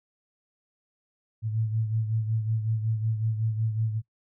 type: beating tone pair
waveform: sine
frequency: 110 / 115.4 Hz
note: A2 / A#2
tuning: 0 / -17 cents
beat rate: 5.4 Hz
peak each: -25 / -33 dBFS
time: 1.42-4.02 s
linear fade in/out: 50 ms
effects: noise-tail reverb RT60 0.1 s tail -22 dB re dry